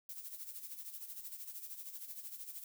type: noise with tremolo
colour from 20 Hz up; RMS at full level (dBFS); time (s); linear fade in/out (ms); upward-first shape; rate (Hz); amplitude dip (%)
violet; -45; 0.09-2.64; 2; sine; 13; 65
effects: none